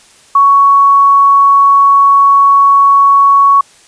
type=tone; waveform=sine; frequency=1115 Hz; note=C#6; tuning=10 cents sharp; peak=-3 dBFS; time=0.35-3.61 s; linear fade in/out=5 ms; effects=white hiss -43 dBFS RMS until 3.87 s + resampled to 22050 Hz